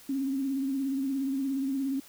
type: tone with vibrato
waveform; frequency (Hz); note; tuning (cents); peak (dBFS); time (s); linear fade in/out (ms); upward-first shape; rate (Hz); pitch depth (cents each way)
sine; 271; C#4; -39; -27; 0.09-2; 5; sine; 17; 52
effects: white hiss -53 dBFS RMS until 2.08 s